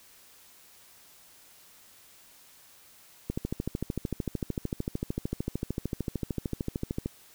click train, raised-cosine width 3 ms, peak -17 dBFS, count 51, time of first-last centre 3.3-7.059 s, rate 13.3 Hz, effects white hiss -56 dBFS RMS until 7.34 s

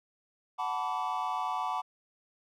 triangle chord, B minor seventh, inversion second, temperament equal with one note detuned, 740 / 880 / 987.8 / 1154.5 Hz, F#5 / A5 / B5 / D6, 0 / 0 / 0 / -30 cents, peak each -34 dBFS, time 0.58-1.82 s, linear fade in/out 20 ms, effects none

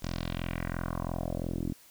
10% pulse tone with low-pass filter sweep, 42.93 Hz, F1, 29 cents flat, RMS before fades -34 dBFS, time 0.02-1.73 s, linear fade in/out 10 ms, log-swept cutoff 6000 to 290 Hz, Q 2.6, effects white hiss -57 dBFS RMS until 1.9 s

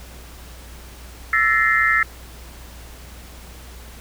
sine tone cluster, 1327 / 1741 / 1872 / 2083 Hz, E6 / A6 / A#6 / C7, +11 / -19 / +7 / -8 cents, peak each -20 dBFS, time 1.33-2.03 s, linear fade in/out 2 ms, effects added 60 Hz sine -39 dBFS peak until 4 s + pink hiss -43 dBFS RMS until 4 s

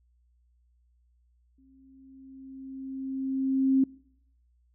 sine tone with exponential growth, 266.5 Hz, C4, 32 cents sharp, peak -18 dBFS, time 1.58-3.84 s, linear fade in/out 5 ms, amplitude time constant 490 ms, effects noise-tail reverb RT60 0.7 s tail -24 dB re dry + added 60 Hz sine -63 dBFS peak until 4.74 s

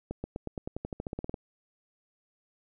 accelerating click train, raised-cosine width 2 ms, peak -21 dBFS, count 16, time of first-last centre 0.11-1.342 s, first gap 130 ms, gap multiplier 0.93, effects none

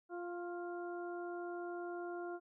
harmonic tone with a mistuned harmonic, 349.2 Hz, F4, in tune, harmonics 1 / 2 / 3 / 4, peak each -42 / -47 / -55 / -51 dBFS, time 0.09-2.4 s, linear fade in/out 50 ms, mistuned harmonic 3, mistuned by +24 cents, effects none

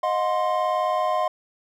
triangle chord, C diminished, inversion first, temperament equal with one note detuned, 622.3 / 721 / 1046.5 Hz, Eb5 / Gb5 / C6, 0 / -45 / 0 cents, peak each -23 dBFS, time 0.03-1.28 s, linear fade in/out 5 ms, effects none

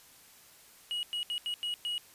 triangle tone bursts at uneven times, 2903 Hz, F#7, 34 cents flat, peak -30 dBFS, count 6, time 0.91-1.03 / 1.13-1.23 / 1.3-1.38 / 1.46-1.54 / 1.63-1.74 / 1.85-1.98 s, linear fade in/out 0 ms, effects white hiss -57 dBFS RMS until 2.14 s + resampled to 32000 Hz

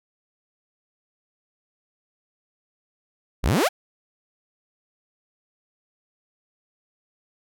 sawtooth exponential sweep, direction up, 41.9 to 867 Hz, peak -14 dBFS, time 3.43-3.69 s, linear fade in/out 20 ms, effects none

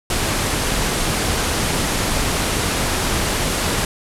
pink low-pass noise, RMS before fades -20 dBFS, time 0.1-3.85 s, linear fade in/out 2 ms, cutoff 12000 Hz, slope 48 dB/octave, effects none

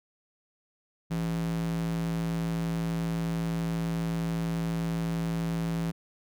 square tone with high-pass filter, 55.8 Hz, A1, 25 cents sharp, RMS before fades -30 dBFS, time 1.1-5.92 s, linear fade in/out 20 ms, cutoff 140 Hz, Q 4.4, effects none

